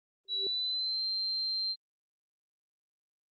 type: tone with exponential growth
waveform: sine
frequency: 392.2 Hz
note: G4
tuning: 1 cent sharp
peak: -34 dBFS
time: 0.25-0.47 s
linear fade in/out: 1 ms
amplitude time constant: 47 ms
type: tone with pitch glide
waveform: sine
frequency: 3921 to 4149 Hz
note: B7 to C8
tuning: -13 to -15 cents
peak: -30 dBFS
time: 0.28-1.76 s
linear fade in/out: 50 ms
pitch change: +98 cents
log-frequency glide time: 0.39-1.04 s
effects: Opus 24 kbps